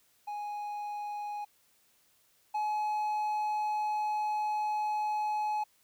triangle tone pair in turn, 830.6 / 847.6 Hz, G#5 / G#5, 0 / +35 cents, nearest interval unison, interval 35 cents, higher second, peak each -33 / -27 dBFS, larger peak second, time 0.27-1.45 / 2.54-5.64 s, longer second, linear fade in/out 10 ms, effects white hiss -68 dBFS RMS until 5.83 s

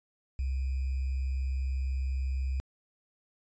sine tone with sample-and-hold, 66 Hz, C2, 16 cents sharp, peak -28 dBFS, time 0.39-2.6 s, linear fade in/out 0 ms, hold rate 2450 Hz, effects resampled to 16000 Hz

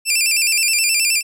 15% pulse tone with vibrato, 2528 Hz, D#7, 27 cents sharp, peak -7 dBFS, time 0.05-1.23 s, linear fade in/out 50 ms, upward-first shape square, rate 9.5 Hz, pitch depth 90 cents each way, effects none

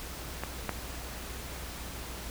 clicks, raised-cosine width 0.5 ms, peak -19 / -15 dBFS, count 2, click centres 0.436 / 0.693 s, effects added 60 Hz sine -43 dBFS peak until 2.3 s + pink hiss -42 dBFS RMS until 2.3 s

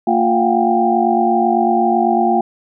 sine tone cluster, 228.5 / 351.7 / 700 / 750 / 798 Hz, A#3 / F4 / F5 / F#5 / G5, -34 / +12 / +4 / +23 / +31 cents, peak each -18 dBFS, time 0.07-2.41 s, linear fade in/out 5 ms, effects none

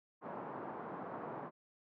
white band-pass noise, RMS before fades -45 dBFS, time 0.21-1.51 s, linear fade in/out 50 ms, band 140 to 1100 Hz, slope 24 dB/octave, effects none

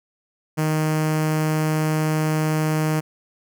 sawtooth tone with notch filter, 155.56 Hz, D#3, in tune, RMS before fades -21 dBFS, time 0.57-3.01 s, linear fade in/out 20 ms, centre 3700 Hz, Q 1.8, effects none

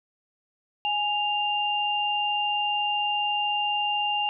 sine tone pair together, 830.2 / 2794 Hz, G#5 / F7, -1 / 0 cents, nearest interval octave + major sixth, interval 2101 cents, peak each -26 dBFS, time 0.85-4.29 s, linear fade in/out 0 ms, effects none

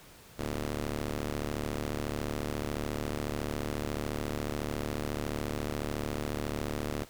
10% pulse ring-modulated tone, 74.1 Hz, D2, 16 cents sharp, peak -21 dBFS, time 0.38-7.05 s, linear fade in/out 20 ms, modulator 169 Hz, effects pink hiss -54 dBFS RMS until 7.09 s

